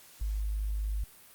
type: tone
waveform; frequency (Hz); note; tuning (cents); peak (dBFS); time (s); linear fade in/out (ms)
sine; 51.91; G#1; 0; -29; 0.21-1.04; 5
effects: white hiss -55 dBFS RMS until 1.34 s + Opus 48 kbps